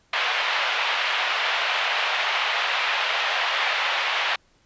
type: band-pass noise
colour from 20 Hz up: white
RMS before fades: -24 dBFS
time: 0.13-4.36 s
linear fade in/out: 5 ms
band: 640 to 3200 Hz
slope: 24 dB/octave
effects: pink hiss -62 dBFS RMS until 4.65 s + resampled to 16000 Hz